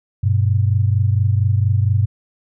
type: tone pair together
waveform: sine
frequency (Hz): 98 / 122.33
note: G2 / B2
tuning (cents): 0 / -16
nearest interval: major third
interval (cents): 384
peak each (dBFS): -14 / -18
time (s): 0.23-2.06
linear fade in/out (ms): 10
effects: none